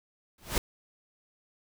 pink noise with exponential growth, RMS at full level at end -24 dBFS, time 0.38-0.58 s, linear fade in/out 2 ms, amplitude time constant 42 ms, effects none

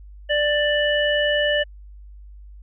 harmonic tone, 590 Hz, D5, 8 cents sharp, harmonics 1 / 3 / 5, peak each -20 / -22 / -24 dBFS, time 0.29-1.64 s, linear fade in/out 20 ms, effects added 50 Hz sine -39 dBFS peak until 2.62 s

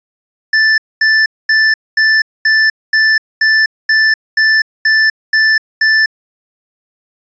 square tone bursts, 1760 Hz, A6, in tune, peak -8 dBFS, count 12, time 0.53-6.06 s, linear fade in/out 5 ms, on 250 ms, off 230 ms, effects resampled to 16000 Hz

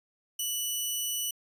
10% pulse tone, 2960 Hz, F#7, in tune, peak -21 dBFS, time 0.39-1.31 s, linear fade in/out 5 ms, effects resampled to 32000 Hz

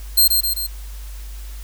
5% pulse tone with echo, 4186 Hz, C8, in tune, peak -3 dBFS, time 0.17-0.28 s, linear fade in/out 10 ms, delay 130 ms, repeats 3, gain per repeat -4 dB, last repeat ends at 0.67 s, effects added 50 Hz sine -30 dBFS peak until 1.63 s + white hiss -44 dBFS RMS until 1.63 s

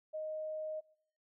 sine tone, 622.3 Hz, D#5, in tune, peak -37 dBFS, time 0.13-0.81 s, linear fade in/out 20 ms, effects noise-tail reverb RT60 0.7 s tail -23 dB re dry

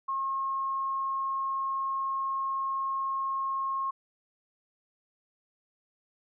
sine tone, 1079 Hz, C#6, 47 cents flat, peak -28 dBFS, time 0.08-3.91 s, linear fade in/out 10 ms, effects none

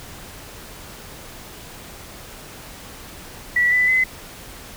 sine tone with pitch steps, 1951 / 1992 / 2034 Hz, B6 / B6 / C7, -22 / +14 / -50 cents, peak -14 dBFS, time 3.56-4.04 s, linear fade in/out 5 ms, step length 160 ms, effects pink hiss -39 dBFS RMS until 4.76 s

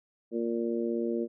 harmonic tone, 116.54 Hz, A#2, in tune, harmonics 2 / 3 / 4 / 5, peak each -32 / -31 / -34 / -40 dBFS, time 0.31-1.28 s, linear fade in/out 50 ms, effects none

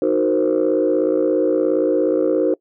sine chord, C half-diminished seventh, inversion first, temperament equal, 311.1 / 370 / 466.2 / 523.3 Hz, Eb4 / Gb4 / Bb4 / C5, 0 / 0 / 0 / 0 cents, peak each -19 dBFS, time 0.02-2.54 s, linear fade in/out 2 ms, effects noise-tail reverb RT60 0.1 s tail -23 dB re dry + tanh soft clip ceiling -8 dBFS

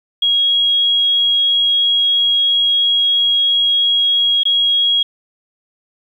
sine tone with dropouts, 3299 Hz, G#7, 12 cents flat, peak -11 dBFS, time 0.22-5.03 s, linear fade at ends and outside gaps 5 ms, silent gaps 4.434-4.453 s, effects 8-bit

